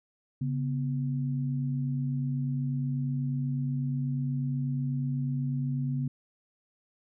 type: tone pair together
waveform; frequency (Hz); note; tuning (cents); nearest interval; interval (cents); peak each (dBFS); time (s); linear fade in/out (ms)
sine; 138.69 / 246.9; C#3 / B3; +1 / 0; minor seventh; 999; -28 / -34; 0.41-6.08; 5
effects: none